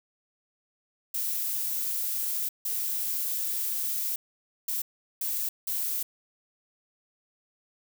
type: noise bursts at uneven times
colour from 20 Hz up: violet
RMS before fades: -30 dBFS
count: 5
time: 1.14-2.49 / 2.65-4.16 / 4.68-4.82 / 5.21-5.49 / 5.67-6.03 s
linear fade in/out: 5 ms
effects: none